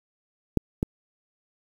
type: clicks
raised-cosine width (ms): 3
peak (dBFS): -7 / -10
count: 2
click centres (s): 0.573 / 0.829
effects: 7-bit